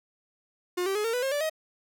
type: tone with pitch steps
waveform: 45% pulse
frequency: 358.1 / 388.3 / 421 / 456.4 / 494.9 / 536.5 / 581.7 / 630.7 Hz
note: F4 / G4 / G#4 / A#4 / B4 / C5 / D5 / D#5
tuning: +43 / -16 / +24 / -37 / +4 / +43 / -17 / +23 cents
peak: -26 dBFS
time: 0.77-1.498 s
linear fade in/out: 10 ms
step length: 91 ms
effects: none